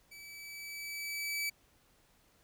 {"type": "tone with level ramp", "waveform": "sawtooth", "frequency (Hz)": 2300, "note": "D7", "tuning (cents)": -37, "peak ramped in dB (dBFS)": [-46, -29], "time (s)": [0.11, 1.5], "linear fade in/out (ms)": 10, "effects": ["pink hiss -68 dBFS RMS until 2.43 s"]}